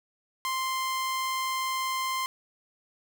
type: tone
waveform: sawtooth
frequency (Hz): 1046.5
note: C6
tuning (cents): 0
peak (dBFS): -24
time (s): 0.45-2.26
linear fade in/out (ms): 0
effects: none